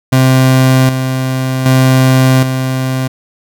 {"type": "tone with tremolo", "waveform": "30% pulse", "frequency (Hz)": 130.5, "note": "C3", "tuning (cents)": -4, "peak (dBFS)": -3, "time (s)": [0.12, 3.08], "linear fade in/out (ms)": 10, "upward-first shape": "square", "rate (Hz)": 0.65, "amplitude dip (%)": 55, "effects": []}